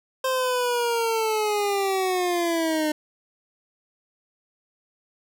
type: linear sweep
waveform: 25% pulse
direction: down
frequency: 525 to 302.2 Hz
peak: -18 dBFS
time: 0.24-2.92 s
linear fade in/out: 5 ms
effects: none